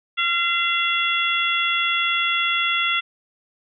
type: harmonic tone with a mistuned harmonic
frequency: 685 Hz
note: F5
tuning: 34 cents flat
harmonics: 2 / 3 / 4 / 5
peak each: -24 / -24 / -24 / -24 dBFS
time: 0.17-3.01 s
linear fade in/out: 20 ms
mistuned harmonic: 5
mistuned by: -21 cents
effects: none